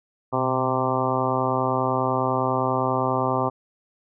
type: harmonic tone with a mistuned harmonic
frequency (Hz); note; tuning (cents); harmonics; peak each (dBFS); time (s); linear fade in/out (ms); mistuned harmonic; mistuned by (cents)
130; C3; -11; 1 / 2 / 3 / 4 / 5 / 6 / 7 / 8 / 9; -29 / -29 / -29 / -29 / -29 / -29 / -29 / -29 / -29; 0.32-3.5; 20; 1; -64
effects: none